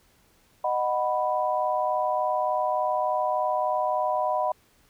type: chord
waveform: sine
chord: B major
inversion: first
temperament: just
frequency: 617.4 / 740.8 / 987.8 Hz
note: D#5 / F#5 / B5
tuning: -14 / +2 / 0 cents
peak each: -27 dBFS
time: 0.64-4.52 s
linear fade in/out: 5 ms
effects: pink hiss -62 dBFS RMS until 4.89 s